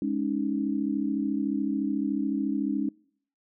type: chord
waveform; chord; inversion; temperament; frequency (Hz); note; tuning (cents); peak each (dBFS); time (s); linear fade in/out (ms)
sine; Ab suspended fourth; none; equal; 207.7 / 277.2 / 311.1; Ab3 / Db4 / Eb4; 0 / 0 / 0; -30 / -28 / -31; 0.02-2.89; 2
effects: noise-tail reverb RT60 0.6 s tail -25 dB re dry